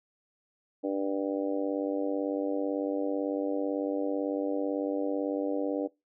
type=harmonic tone; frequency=98 Hz; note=G2; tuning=in tune; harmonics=3 / 4 / 5 / 6 / 7 / 8; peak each=-30 / -39 / -33 / -35 / -46 / -44 dBFS; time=0.83-5.88 s; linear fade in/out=20 ms; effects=noise-tail reverb RT60 0.2 s tail -20 dB re dry